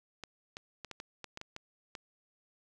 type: clicks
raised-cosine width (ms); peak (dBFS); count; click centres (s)
0.2; -25; 10; 0.237 / 0.569 / 0.847 / 0.913 / 1.001 / 1.243 / 1.374 / 1.414 / 1.564 / 1.952
effects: none